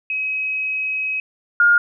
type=tone pair in turn; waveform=sine; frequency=2545 / 1419.3 Hz; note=D#7 / F6; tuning=+39 / +28 cents; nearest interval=minor seventh; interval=1011 cents; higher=first; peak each=-20 / -10 dBFS; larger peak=second; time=0.1-1.2 / 1.6-1.78 s; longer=first; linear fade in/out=2 ms; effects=none